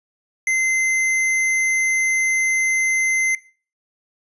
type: tone with tanh clipping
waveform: sine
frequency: 2070 Hz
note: C7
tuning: 19 cents flat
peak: -18 dBFS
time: 0.47-3.35 s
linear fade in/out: 2 ms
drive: 18 dB
effects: noise-tail reverb RT60 0.4 s tail -20 dB re dry + resampled to 24000 Hz